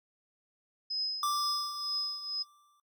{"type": "tone with tremolo", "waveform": "sine", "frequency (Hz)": 5070, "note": "D#8", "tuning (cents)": 32, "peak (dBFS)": -28, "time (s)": [0.9, 2.43], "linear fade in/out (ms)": 10, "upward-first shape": "triangle", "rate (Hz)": 2.1, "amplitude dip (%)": 75}
{"type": "tone with exponential decay", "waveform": "square", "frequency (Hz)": 1174.7, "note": "D6", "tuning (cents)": 0, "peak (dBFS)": -28, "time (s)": [1.23, 2.8], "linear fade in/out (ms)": 2, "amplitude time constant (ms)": 340}
{"effects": ["noise-tail reverb RT60 0.1 s tail -18 dB re dry"]}